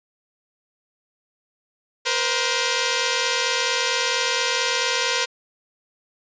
5% pulse tone pair together, 473.6 / 518 Hz, A#4 / C5, +27 / -17 cents, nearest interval major second, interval 156 cents, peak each -11 dBFS, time 2.05-5.26 s, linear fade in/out 20 ms, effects resampled to 16000 Hz

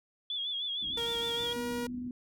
sine tone with vibrato, 3383 Hz, G#7, 31 cents sharp, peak -32 dBFS, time 0.3-1.53 s, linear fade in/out 2 ms, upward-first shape sine, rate 6.5 Hz, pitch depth 69 cents each way
white low-pass noise, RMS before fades -49 dBFS, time 0.81-2.09 s, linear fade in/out 10 ms, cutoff 330 Hz, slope 96 dB/octave
sawtooth tone with pitch glide, 466.2 to 477.9 Hz, A#4 to A#4, 0 to +43 cents, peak -31 dBFS, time 0.97-1.87 s, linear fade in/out 5 ms, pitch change +43 cents, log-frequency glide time 1.31-1.52 s
sine tone, 246.9 Hz, B3, in tune, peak -35 dBFS, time 1.56-2.11 s, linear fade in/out 2 ms
effects none

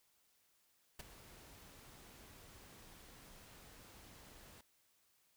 pink noise with ADSR envelope, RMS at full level -45 dBFS, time 0.99-4.61 s, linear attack 8 ms, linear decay 17 ms, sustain -14 dB, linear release 3 ms, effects white hiss -75 dBFS RMS until 5.36 s

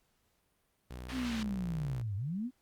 sawtooth tone with vibrato, 61.5 Hz, B1, 7 cents flat, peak -38 dBFS, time 0.9-2.02 s, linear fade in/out 10 ms, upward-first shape square, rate 2.7 Hz, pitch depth 11 cents each way
pink band-pass noise, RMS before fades -44 dBFS, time 1.09-1.43 s, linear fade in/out 2 ms, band 1200 to 4500 Hz, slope 12 dB/octave
sine linear two-way sweep, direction down then up, 266.7 to 94.2 to 263.6 Hz, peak -33 dBFS, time 1.11-2.51 s, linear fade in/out 50 ms, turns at 2.16 s
effects pink hiss -75 dBFS RMS until 2.61 s + Opus 48 kbps

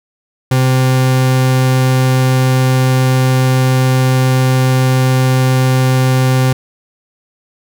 40% pulse tone, 129.6 Hz, C3, 16 cents flat, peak -8 dBFS, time 0.51-6.53 s, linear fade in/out 5 ms, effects none

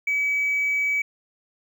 triangle tone with hard clipping, 2282 Hz, C#7, 50 cents sharp, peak -20 dBFS, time 0.07-1.02 s, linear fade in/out 5 ms, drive 2 dB, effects none

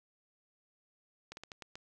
slowing click train, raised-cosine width 0.2 ms, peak -28 dBFS, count 6, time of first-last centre 1.32-1.755 s, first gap 51 ms, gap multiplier 1.27, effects none

